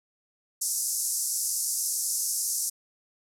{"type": "band-pass noise", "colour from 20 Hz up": "white", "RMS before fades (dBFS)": -29, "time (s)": [0.61, 2.7], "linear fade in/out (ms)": 10, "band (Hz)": [5300, 12000], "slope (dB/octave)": 48, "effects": []}